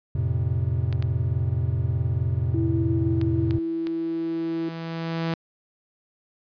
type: chord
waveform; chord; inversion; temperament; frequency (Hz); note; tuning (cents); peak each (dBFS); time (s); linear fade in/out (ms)
triangle; F major; none; equal with one note detuned; 87.31 / 111.99 / 130.81; F2 / A2 / C3; 0 / +31 / 0; -24; 0.15-3.59; 5
type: clicks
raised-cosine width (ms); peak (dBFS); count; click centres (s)
0.2; -19; 5; 0.927 / 1.025 / 3.214 / 3.509 / 3.87
type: tone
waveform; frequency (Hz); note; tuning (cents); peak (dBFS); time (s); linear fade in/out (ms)
sine; 329.6; E4; 0; -24; 2.54-4.69; 5
type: tone with exponential growth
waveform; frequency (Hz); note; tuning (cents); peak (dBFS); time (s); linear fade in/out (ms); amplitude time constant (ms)
sawtooth; 164.81; E3; 0; -19; 2.67-5.34; 2; 580
effects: resampled to 11025 Hz